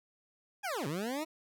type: linear two-way sweep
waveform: 20% pulse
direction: down then up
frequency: 848 to 132.3 to 326.8 Hz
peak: -29 dBFS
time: 0.63-1.25 s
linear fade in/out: 20 ms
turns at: 0.87 s
effects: none